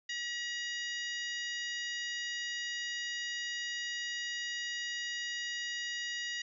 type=harmonic tone with a mistuned harmonic; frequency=960 Hz; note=B5; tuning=49 cents flat; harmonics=2 / 3 / 4 / 5 / 6 / 7; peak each=-38 / -42 / -44 / -46 / -48 / -49 dBFS; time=0.09-6.42 s; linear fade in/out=5 ms; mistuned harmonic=4; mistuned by=-33 cents; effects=none